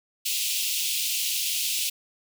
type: high-pass noise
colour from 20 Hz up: pink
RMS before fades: -27 dBFS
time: 0.25-1.9 s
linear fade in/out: 10 ms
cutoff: 2600 Hz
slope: 48 dB/octave
effects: none